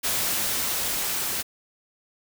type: noise with level ramp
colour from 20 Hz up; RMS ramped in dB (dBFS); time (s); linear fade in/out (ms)
white; -25 to -28; 0.03-1.43; 20
effects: none